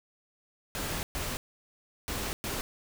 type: noise bursts at uneven times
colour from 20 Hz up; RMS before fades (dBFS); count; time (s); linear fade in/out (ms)
pink; -34; 4; 0.75-1.03 / 1.15-1.37 / 2.08-2.33 / 2.44-2.61; 0
effects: none